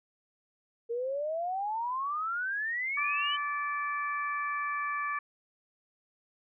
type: exponential sweep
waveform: sine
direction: up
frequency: 457.1 to 3072 Hz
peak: -30 dBFS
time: 0.89-3.37 s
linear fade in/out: 20 ms
type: harmonic tone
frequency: 581 Hz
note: D5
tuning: 19 cents flat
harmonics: 2 / 3 / 4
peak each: -32 / -36 / -39 dBFS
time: 2.97-5.19 s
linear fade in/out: 5 ms
effects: none

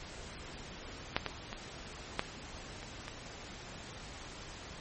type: clicks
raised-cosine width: 0.3 ms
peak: -11 / -17 / -24 / -13 / -29 / -24 dBFS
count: 6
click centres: 1.165 / 1.263 / 1.529 / 2.194 / 2.83 / 3.081 s
effects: pink hiss -47 dBFS RMS until 4.8 s + MP3 32 kbps

